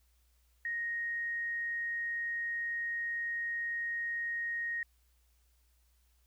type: tone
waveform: sine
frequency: 1869 Hz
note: A#6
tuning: 4 cents sharp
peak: -33 dBFS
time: 0.65-4.83 s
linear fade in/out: 2 ms
effects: added 60 Hz sine -67 dBFS peak until 6.26 s + white hiss -75 dBFS RMS until 6.26 s